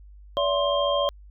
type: tone cluster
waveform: sine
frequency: 572 / 666 / 1051 / 3201 Hz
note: D5 / E5 / C6 / G7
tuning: -46 / +18 / +7 / +36 cents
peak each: -23 / -28 / -27 / -29 dBFS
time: 0.37-1.09 s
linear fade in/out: 0 ms
effects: added 50 Hz sine -44 dBFS peak until 1.3 s